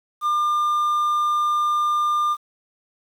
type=tone; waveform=triangle; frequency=1200 Hz; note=D6; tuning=37 cents sharp; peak=-16 dBFS; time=0.21-2.37 s; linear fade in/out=50 ms; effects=8-bit